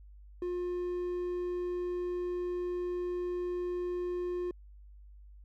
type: tone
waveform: triangle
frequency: 355.9 Hz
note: F4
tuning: 33 cents sharp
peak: -30 dBFS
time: 0.42-4.51 s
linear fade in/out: 2 ms
effects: added 50 Hz sine -50 dBFS peak until 5.44 s